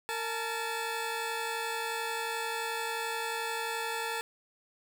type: tone pair together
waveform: 15% pulse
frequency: 458.2 / 865 Hz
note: A#4 / A5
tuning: -30 / -30 cents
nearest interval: major seventh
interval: 1100 cents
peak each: -29 / -29 dBFS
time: 0.09-4.21 s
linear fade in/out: 0 ms
effects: none